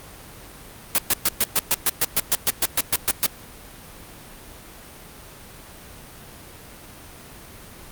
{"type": "noise bursts", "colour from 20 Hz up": "white", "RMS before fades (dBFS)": -18, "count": 16, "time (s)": [0.95, 3.262], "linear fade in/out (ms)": 0, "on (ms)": 32, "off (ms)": 120, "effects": ["pink hiss -42 dBFS RMS until 7.91 s", "Opus 32 kbps"]}